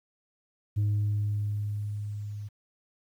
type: tone with level ramp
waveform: sine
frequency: 103.83 Hz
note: G#2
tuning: in tune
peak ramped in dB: -20 to -35 dBFS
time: 0.76-2.49 s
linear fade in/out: 20 ms
effects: tanh soft clip ceiling -22 dBFS + 10-bit